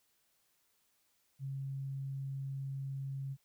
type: tone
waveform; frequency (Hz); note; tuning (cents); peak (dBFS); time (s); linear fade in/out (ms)
sine; 136.2; C#3; -30; -37; 1.39-3.37; 50
effects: white hiss -75 dBFS RMS until 3.44 s